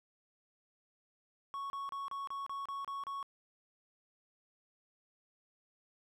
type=tone bursts; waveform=triangle; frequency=1108.7 Hz; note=C#6; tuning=in tune; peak=-36 dBFS; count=9; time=1.54-3.228 s; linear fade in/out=0 ms; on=160 ms; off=31 ms; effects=none